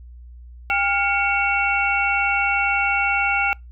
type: tone cluster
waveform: sine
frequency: 799 / 1406 / 2235 / 2709 Hz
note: G5 / F6 / C#7 / E7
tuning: +33 / +11 / +14 / +47 cents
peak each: -23 dBFS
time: 0.7-3.53 s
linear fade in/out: 0 ms
effects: noise-tail reverb RT60 0.2 s tail -26 dB re dry + added 60 Hz sine -38 dBFS peak until 3.71 s